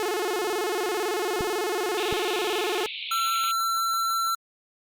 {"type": "tone with vibrato", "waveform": "sawtooth", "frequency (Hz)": 393.3, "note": "G4", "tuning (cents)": 6, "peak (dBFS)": -21, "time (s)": [0, 2.86], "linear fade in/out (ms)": 0, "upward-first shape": "square", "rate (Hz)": 18, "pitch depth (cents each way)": 160}
{"type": "clicks", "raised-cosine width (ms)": 3, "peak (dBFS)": -18, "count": 2, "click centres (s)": [1.408, 2.126]}
{"type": "band-pass noise", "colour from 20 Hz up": "pink", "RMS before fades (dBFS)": -35, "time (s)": [1.97, 3.52], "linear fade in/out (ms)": 10, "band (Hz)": [2300, 4000], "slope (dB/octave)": 96}
{"type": "tone", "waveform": "square", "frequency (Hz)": 1347, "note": "E6", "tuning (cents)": 37, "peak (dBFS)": -24, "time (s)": [3.11, 4.35], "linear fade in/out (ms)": 5}
{"effects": ["Opus 48 kbps"]}